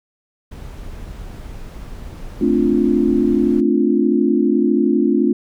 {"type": "noise", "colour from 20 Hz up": "brown", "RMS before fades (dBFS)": -32, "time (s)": [0.51, 3.61], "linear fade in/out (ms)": 10}
{"type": "chord", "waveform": "sine", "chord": "D minor seventh", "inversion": "second", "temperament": "equal", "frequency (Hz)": [220, 261.6, 293.7, 349.2], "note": ["A3", "C4", "D4", "F4"], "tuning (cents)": [0, 0, 0, 0], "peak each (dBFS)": -18, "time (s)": [2.41, 5.33], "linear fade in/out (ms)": 5}
{"effects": []}